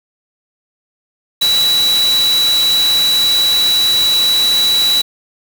sine tone in noise, 3928 Hz, B7, 10 cents flat, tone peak -10 dBFS, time 1.41-5.02 s, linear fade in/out 10 ms, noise white, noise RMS -21 dBFS, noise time 1.41-5.02 s, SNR +8 dB, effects none

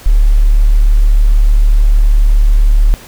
sine tone, 36.59 Hz, D1, 6 cents flat, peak -4 dBFS, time 0.06-2.94 s, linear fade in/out 0 ms, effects pink hiss -35 dBFS RMS until 3.07 s

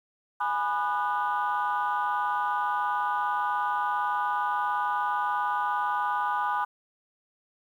sine chord, G# minor seventh, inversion none, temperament equal with one note detuned, 830.6 / 987.8 / 1214.7 / 1480 Hz, G#5 / B5 / D#6 / F#6, 0 / 0 / -42 / 0 cents, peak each -29 / -28 / -30 / -33 dBFS, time 0.4-6.65 s, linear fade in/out 10 ms, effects tanh soft clip ceiling -18 dBFS + 10-bit

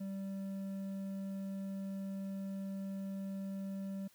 triangle tone with hard clipping, 194.5 Hz, G3, 13 cents flat, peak -40 dBFS, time 0-4.08 s, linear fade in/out 10 ms, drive 9 dB, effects white hiss -67 dBFS RMS until 4.14 s

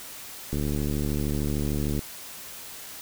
click train, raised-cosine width 3 ms, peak -16 dBFS, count 108, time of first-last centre 0.53-1.992 s, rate 73.2 Hz, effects white hiss -41 dBFS RMS until 3.01 s

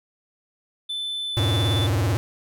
triangle tone with pitch glide, 3520 to 3492 Hz, A7 to A7, 0 to -14 cents, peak -25 dBFS, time 0.89-1.87 s, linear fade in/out 10 ms, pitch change -14 cents, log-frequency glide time 1.27-1.41 s
square tone with vibrato, 103.83 Hz, G#2, in tune, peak -20 dBFS, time 1.37-2.17 s, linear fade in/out 0 ms, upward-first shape sine, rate 18 Hz, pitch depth 270 cents each way
effects none

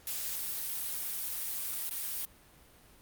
blue noise with dropouts, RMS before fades -36 dBFS, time 0.07-2.25 s, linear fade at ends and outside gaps 1 ms, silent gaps 1.894-1.91 s, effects pink hiss -59 dBFS RMS until 3.01 s + Opus 48 kbps

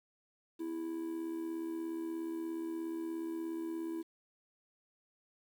triangle tone with amplitude modulation, 329.6 Hz, E4, in tune, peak -32 dBFS, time 0.59-4.03 s, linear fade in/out 20 ms, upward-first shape sine, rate 76.9 Hz, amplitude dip 55%, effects 10-bit

